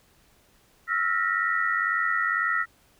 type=tone cluster; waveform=sine; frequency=1317 / 1399 / 1841 / 1939 Hz; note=E6 / F6 / A#6 / B6; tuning=-2 / +3 / -22 / -32 cents; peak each=-28 dBFS; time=0.87-2.66 s; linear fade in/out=50 ms; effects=pink hiss -61 dBFS RMS until 2.99 s